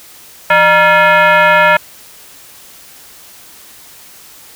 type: tone with frequency modulation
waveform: sine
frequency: 170 Hz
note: F3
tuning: 46 cents flat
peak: -5 dBFS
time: 0.5-1.77 s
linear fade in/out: 5 ms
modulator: 776 Hz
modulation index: 2.6
effects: white hiss -38 dBFS RMS until 4.55 s